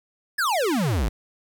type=exponential sweep; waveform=square; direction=down; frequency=1785 to 46.25 Hz; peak=-21 dBFS; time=0.38-1.09 s; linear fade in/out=10 ms; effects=9-bit